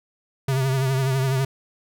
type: tone with vibrato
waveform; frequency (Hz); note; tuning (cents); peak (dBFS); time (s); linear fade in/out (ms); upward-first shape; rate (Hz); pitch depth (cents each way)
square; 133.1; C3; +30; -20; 0.48-1.45; 5; triangle; 12; 61
effects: none